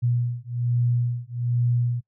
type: beating tone pair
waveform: sine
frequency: 120.2 / 121.4 Hz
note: B2 / B2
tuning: -46 / -29 cents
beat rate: 1.2 Hz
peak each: -24 dBFS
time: 0.02-2.01 s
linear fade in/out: 20 ms
effects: noise-tail reverb RT60 0.1 s tail -23 dB re dry